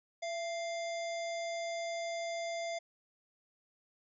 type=harmonic tone with a mistuned harmonic; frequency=698.5 Hz; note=F5; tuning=in tune; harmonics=1 / 3 / 5 / 7 / 9 / 10; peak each=-36 / -44 / -50 / -51 / -54 / -54 dBFS; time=0.22-2.79 s; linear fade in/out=10 ms; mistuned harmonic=1; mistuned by=-64 cents; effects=none